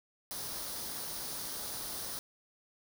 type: noise with comb filter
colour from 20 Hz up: white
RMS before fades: -40 dBFS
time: 0.31-2.19 s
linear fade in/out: 0 ms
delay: 0.2 ms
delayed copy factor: +0.55
effects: none